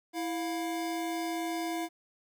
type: tone pair together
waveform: square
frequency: 329.6 / 705.9 Hz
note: E4 / F5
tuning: 0 / +18 cents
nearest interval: octave + minor second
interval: 1318 cents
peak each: -34 / -37 dBFS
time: 0.13-1.89 s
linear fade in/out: 50 ms
effects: 11-bit